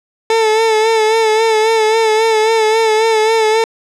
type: tone with vibrato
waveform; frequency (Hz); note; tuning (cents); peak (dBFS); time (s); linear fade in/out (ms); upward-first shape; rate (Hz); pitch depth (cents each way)
30% pulse; 441.6; A4; +6; -7; 0.3-3.64; 2; sine; 3.7; 43
effects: low-pass 7000 Hz 12 dB/octave